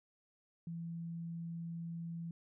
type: tone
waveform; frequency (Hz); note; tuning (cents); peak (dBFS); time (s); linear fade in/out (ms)
sine; 167.6; E3; +29; -40; 0.67-2.31; 2
effects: none